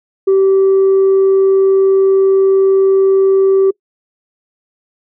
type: tone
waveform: sine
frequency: 386.5 Hz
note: G4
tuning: 24 cents flat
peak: -5 dBFS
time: 0.27-3.71 s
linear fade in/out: 10 ms
effects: noise-tail reverb RT60 0.1 s tail -24 dB re dry + tanh soft clip ceiling -5 dBFS